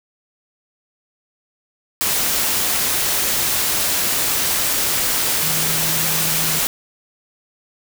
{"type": "tone in noise", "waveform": "sine", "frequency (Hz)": 160, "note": "D#3", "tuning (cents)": 49, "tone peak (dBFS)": -28, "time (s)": [5.43, 6.59], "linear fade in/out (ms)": 0, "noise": "white", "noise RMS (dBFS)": -19, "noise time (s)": [2.01, 6.67], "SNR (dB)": -12, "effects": []}